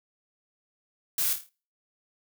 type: noise with echo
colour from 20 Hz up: blue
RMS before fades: -27 dBFS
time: 1.18-1.33 s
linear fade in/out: 2 ms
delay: 27 ms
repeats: 6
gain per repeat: -6 dB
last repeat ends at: 1.492 s
effects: noise-tail reverb RT60 0.4 s tail -26 dB re dry